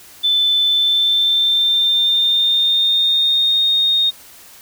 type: tone with pitch glide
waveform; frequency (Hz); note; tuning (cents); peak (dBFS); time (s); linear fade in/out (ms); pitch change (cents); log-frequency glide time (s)
sine; 3520 to 3699; A7 to A#7; 0 to -14; -12; 0.23-4.11; 20; +86; 0.66-3.62
effects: white hiss -42 dBFS RMS until 4.61 s